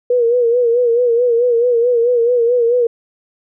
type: tone with vibrato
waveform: sine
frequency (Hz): 478.4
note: A#4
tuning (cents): +45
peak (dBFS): -10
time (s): 0.1-2.87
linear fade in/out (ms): 5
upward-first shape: sine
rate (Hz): 4.6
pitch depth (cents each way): 68
effects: none